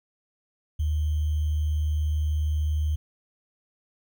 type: tone with sample-and-hold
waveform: sine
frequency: 76.4 Hz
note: D#2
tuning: 31 cents flat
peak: -22 dBFS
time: 0.79-2.96 s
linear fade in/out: 10 ms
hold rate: 3150 Hz
effects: none